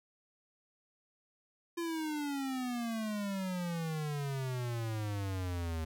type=exponential sweep; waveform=square; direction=down; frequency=344.2 to 79 Hz; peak=-35 dBFS; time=1.77-5.85 s; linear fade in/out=10 ms; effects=none